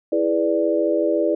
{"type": "chord", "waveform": "sine", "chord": "E dominant seventh", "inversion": "none", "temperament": "equal", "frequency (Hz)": [329.6, 415.3, 493.9, 587.3], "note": ["E4", "G#4", "B4", "D5"], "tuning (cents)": [0, 0, 0, 0], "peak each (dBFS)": [-21, -24, -24, -21], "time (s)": [0.12, 1.35], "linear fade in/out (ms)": 5, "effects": []}